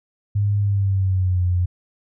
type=tone with pitch glide; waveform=sine; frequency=102.1 to 89.4 Hz; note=G#2 to F2; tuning=-29 to +41 cents; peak=-16 dBFS; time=0.35-1.66 s; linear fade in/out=10 ms; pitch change=-230 cents; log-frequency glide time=0.6-1.45 s; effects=none